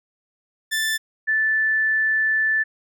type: tone pair in turn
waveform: sawtooth / sine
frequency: 1762 / 1755.1 Hz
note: A6 / A6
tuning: +2 / -5 cents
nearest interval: unison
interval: 7 cents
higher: first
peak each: -17 dBFS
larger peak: neither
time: 0.71-0.98 / 1.27-2.64 s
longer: second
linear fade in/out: 20 ms
effects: none